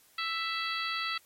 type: harmonic tone with a mistuned harmonic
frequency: 661 Hz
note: E5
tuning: 5 cents sharp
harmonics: 2 / 3 / 4 / 5 / 6 / 7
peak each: -35 / -37 / -38 / -39 / -40 / -40 dBFS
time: 0.18-1.18 s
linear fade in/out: 5 ms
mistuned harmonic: 7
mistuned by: -32 cents
effects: white hiss -62 dBFS RMS until 1.25 s + MP3 64 kbps